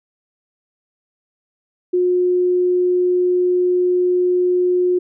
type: tone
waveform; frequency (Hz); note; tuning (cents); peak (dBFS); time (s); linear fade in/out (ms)
sine; 360; F#4; -47; -13; 1.93-4.99; 10
effects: none